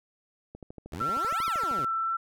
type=click train; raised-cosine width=2 ms; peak=-29 dBFS; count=17; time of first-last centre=0.55-1.79 s; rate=12.9 Hz
type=exponential two-way sweep; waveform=15% pulse; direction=up then down; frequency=68 to 1285 to 113.7 Hz; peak=-29 dBFS; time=0.92-1.85 s; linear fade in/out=5 ms; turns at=1.45 s
type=tone with vibrato; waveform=sine; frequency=1342 Hz; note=E6; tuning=31 cents sharp; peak=-26 dBFS; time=1-2.17 s; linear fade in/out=10 ms; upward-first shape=sine; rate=1.8 Hz; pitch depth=12 cents each way
effects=none